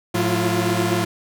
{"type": "tone cluster", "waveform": "sawtooth", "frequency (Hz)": [109.5, 180.4, 337.4, 352.7], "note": ["A2", "F#3", "E4", "F4"], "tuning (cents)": [-8, -44, 40, 17], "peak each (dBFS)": -20, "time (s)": [0.14, 1.05], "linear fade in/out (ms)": 10, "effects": []}